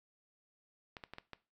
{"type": "clicks", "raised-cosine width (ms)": 0.3, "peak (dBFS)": -29, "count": 5, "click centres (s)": [0.968, 1.038, 1.136, 1.184, 1.333], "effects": ["noise-tail reverb RT60 0.3 s tail -18 dB re dry"]}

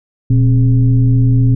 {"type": "tone with frequency modulation", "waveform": "sine", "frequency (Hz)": 120, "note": "B2", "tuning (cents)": -49, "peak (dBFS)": -7, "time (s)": [0.3, 1.55], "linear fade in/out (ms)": 5, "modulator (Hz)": 148, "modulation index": 0.62, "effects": []}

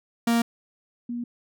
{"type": "tone pair in turn", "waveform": ["45% pulse", "sine"], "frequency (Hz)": [233.1, 239.4], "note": ["A#3", "A#3"], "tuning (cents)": [0, 46], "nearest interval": "unison", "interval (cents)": 46, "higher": "second", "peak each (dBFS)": [-19, -28], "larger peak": "first", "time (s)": [[0.27, 0.42], [1.09, 1.24]], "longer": "neither", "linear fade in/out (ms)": 5, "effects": []}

